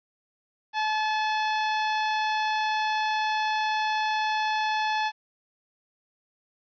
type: tone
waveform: sawtooth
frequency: 862 Hz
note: A5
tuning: 36 cents flat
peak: -20 dBFS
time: 0.73-5.12 s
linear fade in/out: 50 ms
effects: resampled to 11025 Hz + 10-bit